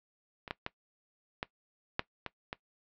clicks, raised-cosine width 0.3 ms, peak -26 / -17 / -18 / -17 / -12 / -20 / -20 dBFS, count 7, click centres 0.478 / 0.509 / 0.664 / 1.429 / 1.994 / 2.263 / 2.529 s, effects noise-tail reverb RT60 0.1 s tail -19 dB re dry + low-pass 4000 Hz 12 dB/octave

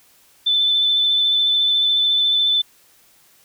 sine tone with vibrato, 3520 Hz, A7, in tune, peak -14 dBFS, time 0.46-2.62 s, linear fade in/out 10 ms, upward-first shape sine, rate 14 Hz, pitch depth 17 cents each way, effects white hiss -54 dBFS RMS until 3.44 s

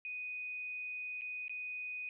sine tone with dropouts, 2489 Hz, D#7, in tune, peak -39 dBFS, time 0.05-2.09 s, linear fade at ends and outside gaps 1 ms, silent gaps 1.211-1.218 / 1.481-1.495 s, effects none

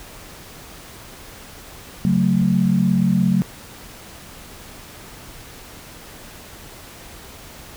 sine chord, F# minor, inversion second, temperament just, 138.75 / 185 / 222 Hz, C#3 / F#3 / A3, +2 / 0 / +16 cents, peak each -22 / -16 / -20 dBFS, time 2.05-3.42 s, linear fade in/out 0 ms, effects pink hiss -40 dBFS RMS until 7.76 s

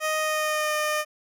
15% pulse tone with pitch glide, 622.3 to 607.7 Hz, D#5 to D#5, 0 to -41 cents, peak -17 dBFS, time 0-1.05 s, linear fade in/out 50 ms, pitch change -41 cents, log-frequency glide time 0.19-0.74 s, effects none

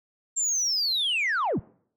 sine linear sweep, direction down, 7459 to 48.51 Hz, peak -21 dBFS, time 0.36-1.6 s, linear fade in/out 20 ms, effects noise-tail reverb RT60 0.6 s tail -25 dB re dry + tanh soft clip ceiling -21 dBFS

